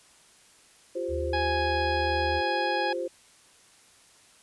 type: chord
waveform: sine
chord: F suspended second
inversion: none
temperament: equal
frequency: 349.2 / 392 / 523.3 Hz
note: F4 / G4 / C5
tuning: 0 / 0 / 0 cents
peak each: -33 / -36 / -31 dBFS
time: 0.95-3.08 s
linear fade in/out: 10 ms
type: tone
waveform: sine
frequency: 76.8 Hz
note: D#2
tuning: 22 cents flat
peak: -31 dBFS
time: 1.08-2.42 s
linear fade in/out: 50 ms
type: harmonic tone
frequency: 831 Hz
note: G#5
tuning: 1 cent sharp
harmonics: 1 / 2 / 3 / 4 / 5 / 6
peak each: -28 / -32 / -37 / -39 / -42 / -40 dBFS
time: 1.33-2.93 s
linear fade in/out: 5 ms
effects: white hiss -57 dBFS RMS until 4.42 s + resampled to 24000 Hz